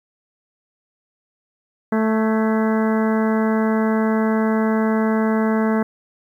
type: harmonic tone with a mistuned harmonic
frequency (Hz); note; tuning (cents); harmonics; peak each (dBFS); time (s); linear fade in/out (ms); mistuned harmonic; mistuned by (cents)
220; A3; 0; 1 / 2 / 3 / 4 / 5 / 6 / 7 / 8 / 9; -17 / -23 / -27 / -29 / -31 / -33 / -34 / -35 / -36; 1.92-5.83; 5; 8; -78
effects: 9-bit